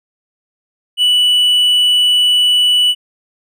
triangle tone, 2960 Hz, F#7, in tune, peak -7 dBFS, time 0.97-2.95 s, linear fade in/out 50 ms, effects none

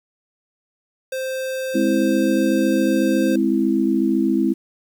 square tone, 523.3 Hz, C5, in tune, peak -24 dBFS, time 1.12-3.36 s, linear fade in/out 5 ms
sine chord, Ab augmented, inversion none, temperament equal, 207.7 / 261.6 / 329.6 Hz, Ab3 / C4 / E4, 0 / 0 / 0 cents, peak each -21 / -20 / -19 dBFS, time 1.74-4.54 s, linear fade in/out 20 ms
effects 8-bit

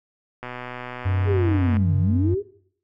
click train, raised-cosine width 0.5 ms, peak -18 dBFS, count 167, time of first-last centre 0.43-1.769 s, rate 124 Hz
triangle tone with vibrato, 94.1 Hz, F#2, 30 cents sharp, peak -17 dBFS, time 1.05-2.35 s, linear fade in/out 10 ms, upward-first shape sine, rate 1.3 Hz, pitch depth 14 cents each way
sine linear two-way sweep, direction down then up, 424.8 to 130.81 to 424.8 Hz, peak -21 dBFS, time 1.25-2.43 s, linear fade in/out 50 ms, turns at 1.97 s
effects noise-tail reverb RT60 0.6 s tail -19 dB re dry

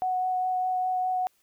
sine tone with vibrato, 739 Hz, F#5, 2 cents flat, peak -24 dBFS, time 0.02-1.27 s, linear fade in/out 0 ms, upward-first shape sine, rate 4.9 Hz, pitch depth 9 cents each way, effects white hiss -68 dBFS RMS until 1.42 s

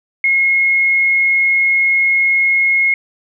sine tone, 2161 Hz, C#7, 45 cents flat, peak -10 dBFS, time 0.24-2.94 s, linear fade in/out 2 ms, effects none

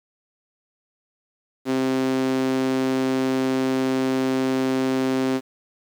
sawtooth tone with high-pass filter, 131.3 Hz, C3, 6 cents sharp, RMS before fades -22 dBFS, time 1.65-5.41 s, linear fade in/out 50 ms, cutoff 300 Hz, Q 4.3, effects low-pass 7000 Hz 12 dB/octave + 8-bit

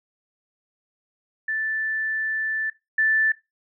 sine tone pair in turn, 1760 / 1760 Hz, A6 / A6, 0 / 0 cents, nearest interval unison, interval 0 cents, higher neither, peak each -23 / -17 dBFS, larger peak second, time 1.48-2.7 / 2.98-3.32 s, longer first, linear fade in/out 5 ms, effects noise-tail reverb RT60 0.2 s tail -18 dB re dry

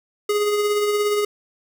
square tone with tremolo, 415.3 Hz, G#4, in tune, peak -17 dBFS, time 0.29-1.25 s, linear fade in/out 5 ms, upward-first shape triangle, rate 17 Hz, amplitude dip 40%, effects 9-bit

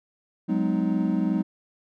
triangle chord, G# minor seventh, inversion third, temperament equal with one note detuned, 185 / 207.7 / 252.9 / 311.1 Hz, F#3 / G#3 / B3 / D#4, 0 / 0 / +41 / 0 cents, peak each -24 / -24 / -27 / -26 dBFS, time 0.48-1.43 s, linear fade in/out 20 ms, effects none

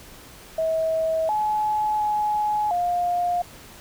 sine tone with pitch steps, 644 / 851 / 843 / 706 Hz, E5 / G#5 / G#5 / F5, -41 / +42 / +26 / +19 cents, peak -20 dBFS, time 0.58-3.42 s, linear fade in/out 5 ms, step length 710 ms, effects pink hiss -45 dBFS RMS until 3.8 s

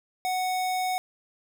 square tone, 740 Hz, F#5, in tune, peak -26 dBFS, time 0.25-0.98 s, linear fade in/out 0 ms, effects none

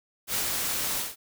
white noise with ADSR envelope, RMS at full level -27 dBFS, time 0.27-1.16 s, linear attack 76 ms, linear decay 85 ms, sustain -2 dB, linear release 180 ms, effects none

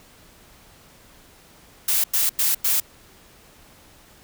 blue noise bursts, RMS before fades -20 dBFS, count 4, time 1.88-2.802 s, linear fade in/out 5 ms, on 160 ms, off 94 ms, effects pink hiss -51 dBFS RMS until 4.23 s

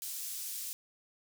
pink high-pass noise, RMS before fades -40 dBFS, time 0.02-0.73 s, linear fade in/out 0 ms, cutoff 6700 Hz, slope 12 dB/octave, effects none

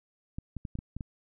clicks, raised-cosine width 5 ms, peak -24 dBFS, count 7, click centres 0.385 / 0.567 / 0.652 / 0.754 / 0.789 / 0.966 / 1.008 s, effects none

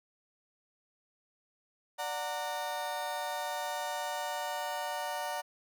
35% pulse chord, D augmented, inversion none, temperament just, 587.3 / 734.2 / 917.7 Hz, D5 / F#5 / A#5, 0 / -14 / -27 cents, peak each -38 / -37 / -36 dBFS, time 1.98-5.42 s, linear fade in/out 20 ms, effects none

